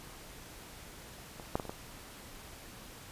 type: clicks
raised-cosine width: 1 ms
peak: -30 / -15 / -22 / -30 / -24 dBFS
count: 5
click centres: 1.398 / 1.555 / 1.598 / 1.653 / 1.695 s
effects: pink hiss -50 dBFS RMS until 3.11 s + resampled to 32000 Hz